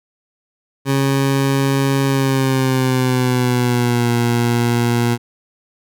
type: tone with pitch glide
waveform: 20% pulse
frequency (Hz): 136.8 to 119.09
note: C#3 to A#2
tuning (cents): -23 to +37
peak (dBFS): -9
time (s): 0.85-5.18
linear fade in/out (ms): 50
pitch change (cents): -240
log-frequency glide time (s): 2.06-4.11
effects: none